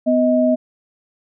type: tone pair together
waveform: sine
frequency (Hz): 250 / 630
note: B3 / D#5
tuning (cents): +21 / +21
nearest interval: octave + major third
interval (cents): 1600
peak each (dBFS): -15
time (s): 0.06-0.56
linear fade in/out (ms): 20
effects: none